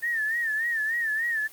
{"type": "tone with vibrato", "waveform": "sine", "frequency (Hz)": 1806, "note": "A6", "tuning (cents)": 45, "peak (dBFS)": -24, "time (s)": [0.02, 1.48], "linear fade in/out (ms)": 20, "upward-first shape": "sine", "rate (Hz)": 3.4, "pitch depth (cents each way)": 94, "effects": ["white hiss -49 dBFS RMS until 1.52 s", "Opus 24 kbps"]}